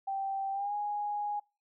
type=tone with pitch glide; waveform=sine; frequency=781 to 827.4 Hz; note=G5 to G#5; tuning=-7 to -7 cents; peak=-31 dBFS; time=0.07-1.4 s; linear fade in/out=10 ms; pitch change=+100 cents; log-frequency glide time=0.52-0.74 s; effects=noise-tail reverb RT60 0.3 s tail -25 dB re dry